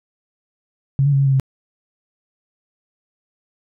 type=tone with pitch steps; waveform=sine; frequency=137.2 / 143.3 / 137.5 / 138.4 / 135.5 / 133.5 Hz; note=C#3 / D3 / C#3 / C#3 / C#3 / C3; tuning=-17 / -42 / -14 / -2 / -39 / +35 cents; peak=-12 dBFS; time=0.99-1.398 s; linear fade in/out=0 ms; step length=68 ms; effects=none